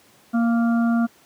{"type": "harmonic tone with a mistuned harmonic", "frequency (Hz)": 233.1, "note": "A#3", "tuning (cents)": 0, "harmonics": [1, 3, 5, 6], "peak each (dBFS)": [-16, -29, -35, -32], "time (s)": [0.33, 1.07], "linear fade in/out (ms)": 20, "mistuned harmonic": 3, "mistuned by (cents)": -16, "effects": ["pink hiss -54 dBFS RMS until 1.25 s", "high-pass 150 Hz 12 dB/octave"]}